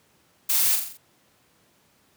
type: noise with echo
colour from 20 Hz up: blue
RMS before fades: -22 dBFS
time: 0.49-0.76 s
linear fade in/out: 10 ms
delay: 43 ms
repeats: 5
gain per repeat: -5 dB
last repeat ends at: 0.975 s
effects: pink hiss -62 dBFS RMS until 2.16 s + high-pass 100 Hz 12 dB/octave

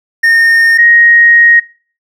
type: tone pair in turn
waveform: triangle / sine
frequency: 1834 / 1874.7 Hz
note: A#6 / A#6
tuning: -29 / +9 cents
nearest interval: unison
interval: 38 cents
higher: second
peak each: -3 dBFS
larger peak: neither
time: 0.23-0.78 / 0.78-1.6 s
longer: second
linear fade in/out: 10 ms
effects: noise-tail reverb RT60 0.4 s tail -20 dB re dry

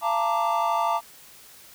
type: chord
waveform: triangle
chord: Bb major seventh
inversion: second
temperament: equal with one note detuned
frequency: 684.5 / 880 / 932.3 / 1174.7 Hz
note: F5 / A5 / Bb5 / D6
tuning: -35 / 0 / 0 / 0 cents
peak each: -25 dBFS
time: 0.01-1.01 s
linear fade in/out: 50 ms
effects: white hiss -49 dBFS RMS until 1.74 s

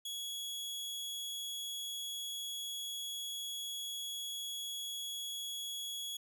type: tone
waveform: sawtooth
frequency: 3349 Hz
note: G#7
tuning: 14 cents sharp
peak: -36 dBFS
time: 0.05-6.17 s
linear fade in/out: 5 ms
effects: none

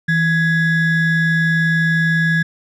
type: ring-modulated tone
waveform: triangle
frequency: 916 Hz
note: A#5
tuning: 31 cents flat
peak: -8 dBFS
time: 0.08-2.43 s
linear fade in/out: 10 ms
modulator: 753 Hz
effects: none

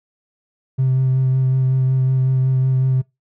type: tone with vibrato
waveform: triangle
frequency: 130.81 Hz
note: C3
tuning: in tune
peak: -10 dBFS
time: 0.78-3.02 s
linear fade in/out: 20 ms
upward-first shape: sine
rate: 5.4 Hz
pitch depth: 15 cents each way
effects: noise-tail reverb RT60 0.2 s tail -25 dB re dry + tanh soft clip ceiling -10 dBFS

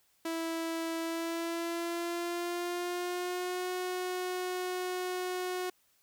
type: tone with pitch glide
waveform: sawtooth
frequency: 328.8 to 364.8 Hz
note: E4 to F#4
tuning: -4 to -24 cents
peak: -29 dBFS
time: 0.25-5.7 s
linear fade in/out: 5 ms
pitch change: +180 cents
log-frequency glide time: 1-3.7 s
effects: white hiss -70 dBFS RMS until 6.02 s

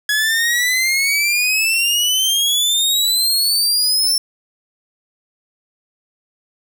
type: exponential sweep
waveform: sawtooth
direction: up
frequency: 1680 to 5420 Hz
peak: -11 dBFS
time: 0.09-4.18 s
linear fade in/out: 2 ms
effects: none

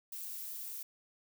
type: noise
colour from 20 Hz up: violet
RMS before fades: -43 dBFS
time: 0.12-0.83 s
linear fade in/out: 5 ms
effects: none

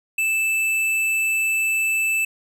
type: tone with hard clipping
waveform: sine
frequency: 2637 Hz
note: E7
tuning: in tune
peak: -20 dBFS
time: 0.18-2.25 s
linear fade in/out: 5 ms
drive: 11 dB
effects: none

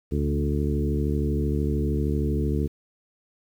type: harmonic tone with a mistuned harmonic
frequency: 73 Hz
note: D2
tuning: 10 cents flat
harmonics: 1 / 2 / 3 / 4 / 5 / 6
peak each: -25 / -28 / -30 / -31 / -32 / -33 dBFS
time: 0.11-2.68 s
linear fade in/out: 20 ms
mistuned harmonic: 2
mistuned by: -24 cents
effects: 9-bit

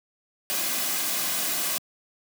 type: noise with comb filter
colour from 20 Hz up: white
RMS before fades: -27 dBFS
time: 0.5-1.78 s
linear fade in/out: 0 ms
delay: 2.2 ms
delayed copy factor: -0.5
effects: high-pass 200 Hz 12 dB/octave

